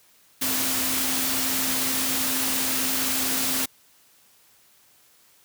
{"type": "tone in noise", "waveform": "sine", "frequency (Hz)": 261.6, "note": "C4", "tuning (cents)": 0, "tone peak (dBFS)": -33, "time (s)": [0.41, 3.66], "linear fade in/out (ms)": 10, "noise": "white", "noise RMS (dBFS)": -25, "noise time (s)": [0.41, 3.66], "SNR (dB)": -11, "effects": ["white hiss -58 dBFS RMS until 5.44 s", "high-pass 60 Hz 12 dB/octave"]}